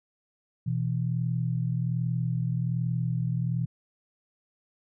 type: tone pair together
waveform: sine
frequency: 123.56 / 164.81 Hz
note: B2 / E3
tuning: +1 / 0 cents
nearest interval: perfect fourth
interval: 499 cents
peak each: -27 / -29 dBFS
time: 0.66-3.66 s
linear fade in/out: 10 ms
effects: none